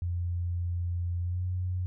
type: tone with pitch glide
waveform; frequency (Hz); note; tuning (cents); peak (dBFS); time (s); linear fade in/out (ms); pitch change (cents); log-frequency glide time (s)
sine; 87.31 to 90.91; F2 to F#2; 0 to -30; -28; 0.02-1.86; 0; +70; 1.2-1.46
effects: none

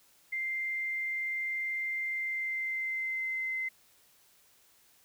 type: tone with pitch glide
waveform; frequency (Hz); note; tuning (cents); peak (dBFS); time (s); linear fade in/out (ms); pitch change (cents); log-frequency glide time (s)
sine; 2093 to 2064; C7 to C7; 0 to -24; -31; 0.32-3.69; 10; -24; 2.06-3.56
effects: white hiss -64 dBFS RMS until 5.04 s

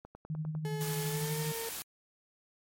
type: click train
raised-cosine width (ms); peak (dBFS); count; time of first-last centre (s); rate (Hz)
1; -33; 6; 0.05-0.551; 9.98
type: tone with tremolo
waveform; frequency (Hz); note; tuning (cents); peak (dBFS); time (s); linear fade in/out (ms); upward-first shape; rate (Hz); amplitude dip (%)
sine; 155.56; D#3; 0; -31; 0.3-1.52; 0; sine; 12; 50
type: tone with pitch glide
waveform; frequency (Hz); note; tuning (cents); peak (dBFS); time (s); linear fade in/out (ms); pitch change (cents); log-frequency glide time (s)
35% pulse; 428.6 to 456.7; A4 to A#4; -45 to -36; -36; 0.65-1.69; 0; +109; 1.05-1.4
type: noise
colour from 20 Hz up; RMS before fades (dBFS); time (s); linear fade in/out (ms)
white; -40; 0.81-1.82; 0
effects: MP3 64 kbps

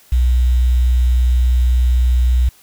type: tone with quantisation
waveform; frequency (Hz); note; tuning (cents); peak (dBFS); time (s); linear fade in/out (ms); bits
sine; 61.8; B1; +2; -10; 0.12-2.49; 5; 6
effects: white hiss -49 dBFS RMS until 2.62 s

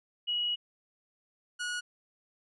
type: tone pair in turn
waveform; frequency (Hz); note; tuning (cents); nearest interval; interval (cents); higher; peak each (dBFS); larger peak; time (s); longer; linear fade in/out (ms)
sine / sawtooth; 2911 / 1455.5; F#7 / F#6; -29 / -29; octave; 1200; first; -28 / -29; first; 0.27-0.56 / 1.59-1.81; first; 20
effects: resampled to 24000 Hz

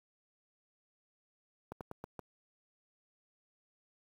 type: slowing click train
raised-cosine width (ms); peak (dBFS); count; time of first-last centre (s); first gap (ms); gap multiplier
1; -28; 5; 1.72-2.192; 88; 1.2
effects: high-pass 60 Hz 12 dB/octave + 9-bit

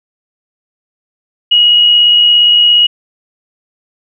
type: tone with amplitude modulation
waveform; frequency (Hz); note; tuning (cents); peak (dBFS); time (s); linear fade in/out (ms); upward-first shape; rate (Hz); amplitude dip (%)
sine; 2897; F#7; -37; -3; 1.51-2.87; 10; sine; 77.3; 25
effects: none

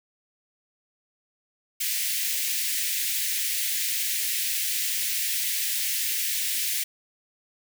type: high-pass noise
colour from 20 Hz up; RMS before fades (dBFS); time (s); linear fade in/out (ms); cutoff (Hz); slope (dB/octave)
white; -27; 1.8-6.84; 10; 1800; 48
effects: none

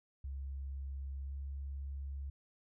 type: tone with pitch glide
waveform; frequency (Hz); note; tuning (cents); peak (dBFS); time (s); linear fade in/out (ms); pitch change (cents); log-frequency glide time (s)
sine; 68.2 to 69.11; C#2 to C#2; -28 to -5; -39; 0.24-2.3; 5; +23; 1.25-1.33
effects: none

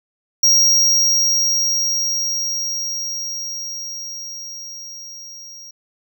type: tone with level ramp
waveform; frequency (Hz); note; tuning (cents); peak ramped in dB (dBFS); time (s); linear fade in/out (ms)
square; 5630; F8; +13; -10 to -36; 0.43-5.71; 5
effects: none

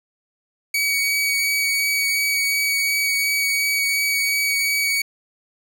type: tone with vibrato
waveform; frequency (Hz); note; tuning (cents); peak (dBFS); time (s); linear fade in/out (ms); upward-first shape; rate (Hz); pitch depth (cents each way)
sawtooth; 2259; C#7; +32; -15; 0.74-5.02; 5; sine; 2.8; 11
effects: none

